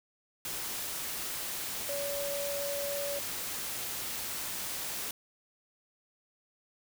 sine tone in noise, 568 Hz, C#5, 42 cents sharp, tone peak -34 dBFS, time 1.89-3.19 s, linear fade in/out 2 ms, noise white, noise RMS -37 dBFS, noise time 0.45-5.11 s, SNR 0 dB, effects none

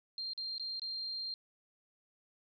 sine tone with dropouts, 4186 Hz, C8, in tune, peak -37 dBFS, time 0.18-1.34 s, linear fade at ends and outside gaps 1 ms, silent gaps 0.334-0.377 / 0.581-0.597 / 0.796-0.818 s, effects none

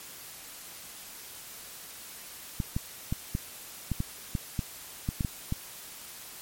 clicks, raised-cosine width 5 ms, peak -16 dBFS, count 12, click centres 2.602 / 2.765 / 3.125 / 3.351 / 3.917 / 4.004 / 4.352 / 4.592 / 5.089 / 5.208 / 5.248 / 5.524 s, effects white hiss -45 dBFS RMS until 6.41 s + MP3 64 kbps

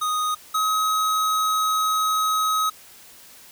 square tone pair in turn, 1244.5 / 1270.6 Hz, D#6 / D#6, 0 / +36 cents, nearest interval unison, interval 36 cents, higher second, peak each -22 / -20 dBFS, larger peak second, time 0.01-0.35 / 0.54-2.7 s, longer second, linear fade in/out 10 ms, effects white hiss -47 dBFS RMS until 3.51 s

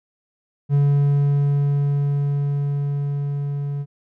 triangle tone with level ramp, 142.5 Hz, C#3, 48 cents sharp, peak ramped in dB -11 to -21 dBFS, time 0.69-3.86 s, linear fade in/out 50 ms, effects none

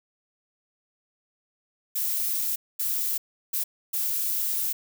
violet noise bursts at uneven times, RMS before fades -27 dBFS, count 4, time 1.95-2.56 / 2.79-3.18 / 3.53-3.64 / 3.93-4.73 s, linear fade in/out 10 ms, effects none

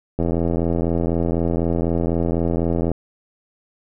click train, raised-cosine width 2 ms, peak -8 dBFS, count 230, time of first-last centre 0.19-2.916 s, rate 84 Hz, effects none

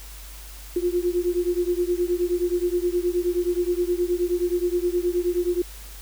sine beating tone pair, 349.2 / 358.7 Hz, F4 / F4, 0 / +46 cents, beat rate 9.5 Hz, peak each -23 / -24 dBFS, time 0.76-5.62 s, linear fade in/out 5 ms, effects added 50 Hz sine -39 dBFS peak until 6.01 s + white hiss -44 dBFS RMS until 6.01 s

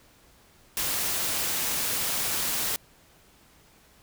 white noise, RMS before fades -28 dBFS, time 0.77-2.76 s, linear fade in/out 0 ms, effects pink hiss -58 dBFS RMS until 4.02 s

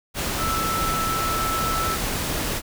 sine tone in noise, 1318.5 Hz, E6, in tune, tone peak -24 dBFS, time 0.37-1.98 s, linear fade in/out 50 ms, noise pink, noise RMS -26 dBFS, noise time 0.14-2.62 s, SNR -1 dB, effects none

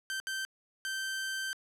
sawtooth tone bursts at uneven times, 1555 Hz, G6, 14 cents flat, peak -30 dBFS, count 3, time 0.1-0.2 / 0.27-0.45 / 0.85-1.53 s, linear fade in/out 0 ms, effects low-pass 12000 Hz 12 dB/octave

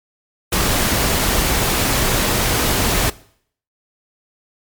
pink noise, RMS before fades -17 dBFS, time 0.52-3.1 s, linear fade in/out 5 ms, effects noise-tail reverb RT60 0.6 s tail -20 dB re dry + MP3 96 kbps

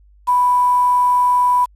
sine tone with quantisation, 987.8 Hz, B5, in tune, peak -11 dBFS, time 0.27-1.66 s, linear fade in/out 20 ms, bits 6, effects added 50 Hz sine -46 dBFS peak until 1.75 s + resampled to 32000 Hz

